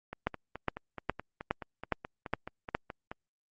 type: two click trains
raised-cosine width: 0.5 ms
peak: -24 / -13 dBFS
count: 15 / 7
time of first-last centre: 0.13-3.115 / 0.27-2.749 s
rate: 4.69 / 2.42 Hz
effects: Opus 48 kbps